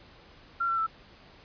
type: tone with pitch steps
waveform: sine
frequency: 1373 / 1347.9 / 1323.2 Hz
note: F6 / E6 / E6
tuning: -30 / +38 / +6 cents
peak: -25 dBFS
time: 0.6-0.867 s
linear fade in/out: 10 ms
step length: 89 ms
effects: pink hiss -54 dBFS RMS until 1.44 s + resampled to 11025 Hz